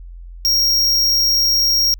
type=tone; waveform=square; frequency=5588 Hz; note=F8; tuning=in tune; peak=-13 dBFS; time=0.45-1.94 s; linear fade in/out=0 ms; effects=added 43 Hz sine -32 dBFS peak until 1.99 s